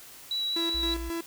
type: tone with vibrato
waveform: sine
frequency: 3913 Hz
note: B7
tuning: 17 cents flat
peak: -27 dBFS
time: 0.31-0.94 s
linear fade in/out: 2 ms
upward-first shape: sine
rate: 5.1 Hz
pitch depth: 9 cents each way
type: tone with tremolo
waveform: 45% pulse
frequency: 334.4 Hz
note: E4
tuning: 25 cents sharp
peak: -30 dBFS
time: 0.56-1.21 s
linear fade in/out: 5 ms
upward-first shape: square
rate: 3.7 Hz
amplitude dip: 55%
type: tone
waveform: sine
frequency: 57.2 Hz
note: A#1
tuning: 32 cents flat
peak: -33 dBFS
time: 0.74-1.1 s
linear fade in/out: 10 ms
effects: white hiss -48 dBFS RMS until 1.26 s